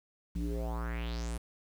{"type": "tone with low-pass filter sweep", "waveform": "square", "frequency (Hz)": 58, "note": "A#1", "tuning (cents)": -8, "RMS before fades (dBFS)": -35, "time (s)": [0.35, 1.38], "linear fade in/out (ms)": 10, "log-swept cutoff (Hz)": [210, 11000], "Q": 4.1, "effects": ["9-bit"]}